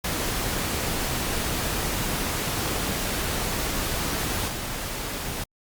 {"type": "noise with level steps", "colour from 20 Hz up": "pink", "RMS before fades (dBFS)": [-27, -31], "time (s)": [0.04, 5.44], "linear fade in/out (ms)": 5, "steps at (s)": 4.48, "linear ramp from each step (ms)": 2, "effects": ["Opus 48 kbps"]}